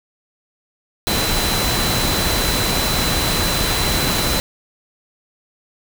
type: tone in noise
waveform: sine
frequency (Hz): 4017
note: B7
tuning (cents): +29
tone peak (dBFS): -24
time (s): 1.07-4.4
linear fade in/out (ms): 0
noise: pink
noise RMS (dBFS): -19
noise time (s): 1.07-4.4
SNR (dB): -8
effects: none